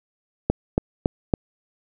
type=click train; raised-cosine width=2 ms; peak=-4 dBFS; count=4; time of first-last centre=0.5-1.338 s; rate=3.58 Hz; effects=none